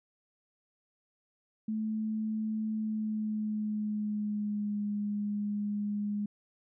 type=tone with pitch glide; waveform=sine; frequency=217.5 to 206.5 Hz; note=A3 to G#3; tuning=-20 to -10 cents; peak=-30 dBFS; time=1.68-6.26 s; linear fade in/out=5 ms; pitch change=-90 cents; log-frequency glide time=2.72-4.82 s; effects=none